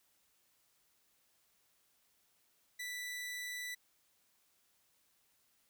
sawtooth tone, 1975.5 Hz, B6, in tune, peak -37 dBFS, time 2.79-3.75 s, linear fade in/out 10 ms, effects white hiss -74 dBFS RMS until 5.69 s

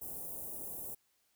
white band-stop noise, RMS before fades -43 dBFS, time 0.01-0.95 s, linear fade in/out 10 ms, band 720 to 10000 Hz, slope 24 dB/octave, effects white hiss -75 dBFS RMS until 1.35 s

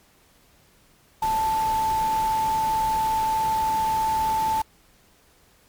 sine tone in noise, 880 Hz, A5, in tune, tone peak -20 dBFS, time 1.22-4.62 s, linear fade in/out 5 ms, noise pink, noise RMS -35 dBFS, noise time 1.22-4.62 s, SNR +12 dB, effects pink hiss -58 dBFS RMS until 5.68 s + MP3 96 kbps

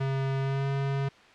square tone with pitch glide, 135.2 to 137.8 Hz, C#3 to C#3, -43 to -10 cents, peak -27 dBFS, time 0-1.09 s, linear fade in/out 10 ms, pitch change +33 cents, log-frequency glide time 0.39-0.67 s, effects white hiss -54 dBFS RMS until 1.34 s + low-pass 3000 Hz 12 dB/octave

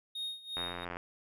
triangle tone with tremolo, 3718 Hz, A#7, 5 cents flat, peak -33 dBFS, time 0.15-0.85 s, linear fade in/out 5 ms, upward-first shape sine, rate 2.8 Hz, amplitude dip 85%
click train, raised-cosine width 0.5 ms, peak -24 dBFS, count 36, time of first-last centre 0.57-0.969 s, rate 87.7 Hz
effects none

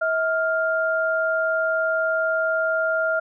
sine tone pair together, 644.1 / 1400 Hz, E5 / F6, -40 / +4 cents, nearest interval octave + minor second, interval 1344 cents, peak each -22 dBFS, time 0.01-3.2 s, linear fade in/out 10 ms, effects none

